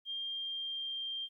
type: tone with pitch glide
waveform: sine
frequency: 3200 to 3180 Hz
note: G7 to G7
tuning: +35 to +24 cents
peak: -36 dBFS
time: 0.05-1.29 s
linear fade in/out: 50 ms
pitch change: -11 cents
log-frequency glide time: 0.22-1.05 s
effects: 13-bit